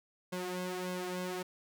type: tone with flanger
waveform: sawtooth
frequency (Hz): 181.8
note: F#3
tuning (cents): -30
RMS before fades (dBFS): -38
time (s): 0.32-1.43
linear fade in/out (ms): 10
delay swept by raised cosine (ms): 1.9 to 3.6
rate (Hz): 1.7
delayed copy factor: +0.8
effects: none